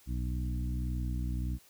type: harmonic tone with a mistuned harmonic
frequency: 61.74 Hz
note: B1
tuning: in tune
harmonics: 1 / 2 / 3 / 4 / 5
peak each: -32 / -38 / -42 / -44 / -46 dBFS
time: 0.06-1.59 s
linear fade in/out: 50 ms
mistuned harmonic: 1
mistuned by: +24 cents
effects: white hiss -61 dBFS RMS until 1.69 s